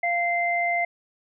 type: tone pair together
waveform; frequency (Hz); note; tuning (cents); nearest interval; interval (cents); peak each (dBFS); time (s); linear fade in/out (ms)
sine; 694 / 2080; F5 / C7; -11 / -11; octave + perfect fifth; 1900; -24; 0.03-0.85; 5
effects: none